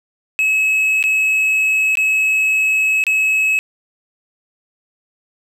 triangle tone with dropouts, 2575 Hz, E7, 41 cents flat, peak -11 dBFS, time 0.39-3.59 s, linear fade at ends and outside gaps 0 ms, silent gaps 1.027-1.039 / 1.954-1.972 / 3.039-3.067 s, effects none

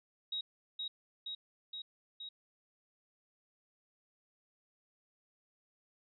sine tone with echo, 3801 Hz, A#7, 33 cents sharp, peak -35 dBFS, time 0.32-0.41 s, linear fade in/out 5 ms, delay 470 ms, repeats 4, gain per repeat -2 dB, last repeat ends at 2.29 s, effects none

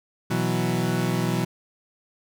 30% pulse chord, B suspended fourth, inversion none, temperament equal, 123.47 / 164.81 / 185 Hz, B2 / E3 / F#3, 0 / 0 / 0 cents, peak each -24 dBFS, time 0.3-1.45 s, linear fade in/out 10 ms, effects none

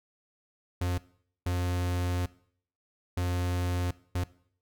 45% pulse tone bursts at uneven times, 89.1 Hz, F2, 35 cents sharp, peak -27 dBFS, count 4, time 0.81-0.98 / 1.46-2.26 / 3.17-3.91 / 4.15-4.24 s, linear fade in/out 5 ms, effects noise-tail reverb RT60 0.6 s tail -20 dB re dry

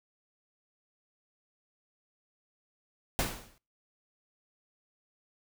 pink noise with exponential decay, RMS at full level -27 dBFS, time 3.19-3.58 s, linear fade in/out 0 ms, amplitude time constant 83 ms, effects noise-tail reverb RT60 0.4 s tail -26 dB re dry

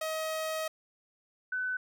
sawtooth / sine tone pair in turn, 633 / 1505.5 Hz, D#5 / F#6, +30 / +30 cents, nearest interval octave + minor third, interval 1500 cents, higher second, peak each -28 / -30 dBFS, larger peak first, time 0.01-0.68 / 1.52-1.77 s, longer first, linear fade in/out 5 ms, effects none

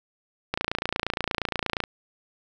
click train, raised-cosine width 0.3 ms, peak -9 dBFS, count 38, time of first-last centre 0.54-1.838 s, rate 28.5 Hz, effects none

